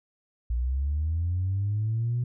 sine linear sweep, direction up, 57 to 123.47 Hz, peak -23 dBFS, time 0.5-2.24 s, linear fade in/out 5 ms, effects tanh soft clip ceiling -20 dBFS

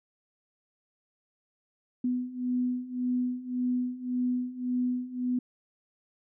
sine beating tone pair, 248 / 249.8 Hz, B3 / B3, +7 / +20 cents, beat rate 1.8 Hz, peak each -32 / -29 dBFS, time 2.04-5.39 s, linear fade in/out 5 ms, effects none

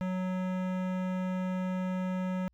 sine tone with hard clipping, 184.8 Hz, F#3, 2 cents flat, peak -32 dBFS, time 0.01-2.48 s, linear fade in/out 0 ms, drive 18 dB, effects added 60 Hz sine -67 dBFS peak until 2.53 s

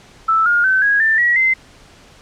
sine tone with pitch steps, 1318.5 / 1421.3 / 1532.2 / 1651.6 / 1780.4 / 1919.3 / 2069 Hz, E6 / F6 / G6 / G#6 / A6 / B6 / C7, 0 / +30 / -40 / -10 / +20 / -50 / -20 cents, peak -11 dBFS, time 0.28-1.54 s, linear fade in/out 10 ms, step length 180 ms, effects pink hiss -45 dBFS RMS until 2.21 s + low-pass 7000 Hz 12 dB/octave

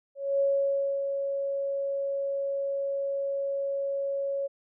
sine tone with ADSR envelope, 554.4 Hz, C#5, in tune, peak -21 dBFS, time 0.15-4.48 s, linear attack 250 ms, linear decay 610 ms, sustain -6 dB, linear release 22 ms, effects none

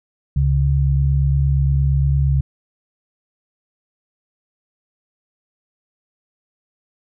sine tone pair together, 70 / 138.63 Hz, C#2 / C#3, +18 / 0 cents, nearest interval octave, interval 1182 cents, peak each -16 dBFS, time 0.36-2.41 s, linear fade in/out 5 ms, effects none

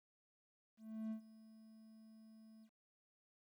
triangle tone with ADSR envelope, 220 Hz, A3, in tune, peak -38 dBFS, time 0.77-2.7 s, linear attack 340 ms, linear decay 96 ms, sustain -19 dB, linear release 71 ms, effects 13-bit

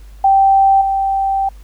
sine tone with level steps, 780 Hz, G5, 9 cents flat, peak -7 / -13 dBFS, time 0.24-1.49 s, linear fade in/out 5 ms, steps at 0.81 s, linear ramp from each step 5 ms, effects added 50 Hz sine -34 dBFS peak until 1.63 s + pink hiss -51 dBFS RMS until 1.63 s

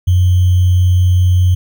sine tone with sample-and-hold, 90.5 Hz, F#2, 38 cents flat, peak -7 dBFS, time 0.07-1.55 s, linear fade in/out 10 ms, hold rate 3150 Hz, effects none

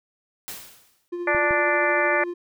white noise with exponential decay, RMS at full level -33 dBFS, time 0.48-1.08 s, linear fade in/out 0 ms, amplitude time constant 130 ms
triangle tone with tremolo, 350 Hz, F4, 4 cents sharp, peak -24 dBFS, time 1.12-2.34 s, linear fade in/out 10 ms, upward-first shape sine, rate 13 Hz, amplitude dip 35%
harmonic tone, 293.7 Hz, D4, in tune, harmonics 2 / 3 / 4 / 5 / 6 / 7 / 8, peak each -24 / -28 / -28 / -29 / -24 / -27 / -30 dBFS, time 1.27-2.24 s, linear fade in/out 5 ms
clicks, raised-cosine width 5 ms, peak -24 dBFS, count 2, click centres 1.348 / 1.509 s
effects none

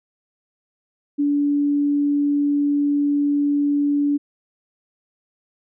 sine tone, 288.2 Hz, D4, 33 cents flat, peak -16 dBFS, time 1.18-4.18 s, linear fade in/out 20 ms, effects none

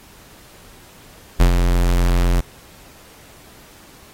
square tone with ADSR envelope, 43.88 Hz, F1, 9 cents sharp, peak -8 dBFS, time 1.39-2.41 s, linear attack 19 ms, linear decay 100 ms, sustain -6 dB, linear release 10 ms, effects pink hiss -46 dBFS RMS until 4.13 s + AAC 48 kbps

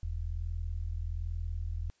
sine tone pair together, 41.2 / 82.41 Hz, E1 / E2, 0 / 0 cents, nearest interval octave, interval 1200 cents, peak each -35 / -35 dBFS, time 0.03-1.9 s, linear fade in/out 0 ms, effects white hiss -71 dBFS RMS until 2 s + resampled to 16000 Hz

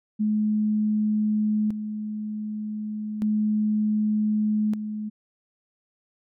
sine tone with tremolo, 212.9 Hz, G#3, 43 cents sharp, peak -20 dBFS, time 0.19-5.1 s, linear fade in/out 20 ms, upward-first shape square, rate 0.33 Hz, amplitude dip 60%, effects none

